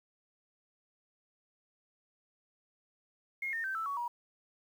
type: tone with pitch steps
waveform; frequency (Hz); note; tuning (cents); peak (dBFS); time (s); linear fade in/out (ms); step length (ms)
sine; 2146 / 1825.5 / 1552.9 / 1321 / 1123.7 / 955.9; C7 / A#6 / G6 / E6 / C#6 / A#5; +43 / -37 / -17 / +3 / +23 / +43; -33; 3.42-4.08; 5; 110
effects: 10-bit